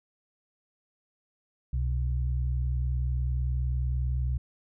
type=tone pair together; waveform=sine; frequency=65.41 / 125.35 Hz; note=C2 / B2; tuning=0 / +26 cents; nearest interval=major seventh; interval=1126 cents; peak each=-26 / -32 dBFS; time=1.73-4.38 s; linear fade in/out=5 ms; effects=none